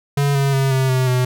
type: tone with pitch steps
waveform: square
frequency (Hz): 141.7 / 138.46 / 135.3 / 132.21 / 129.19 / 126.24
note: C#3 / C#3 / C#3 / C3 / C3 / B2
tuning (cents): +38 / -2 / -42 / +18 / -22 / +38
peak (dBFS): -15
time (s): 0.17-1.25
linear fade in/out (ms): 5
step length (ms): 180
effects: none